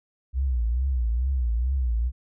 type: tone with vibrato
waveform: sine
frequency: 61.74 Hz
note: B1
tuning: in tune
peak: -21 dBFS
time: 0.33-2.12 s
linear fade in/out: 50 ms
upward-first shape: triangle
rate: 2.3 Hz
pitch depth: 190 cents each way
effects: none